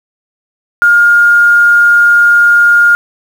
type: tone with quantisation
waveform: sine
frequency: 1416 Hz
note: F6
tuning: 23 cents sharp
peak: -3 dBFS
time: 0.82-2.95 s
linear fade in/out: 0 ms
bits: 5
effects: none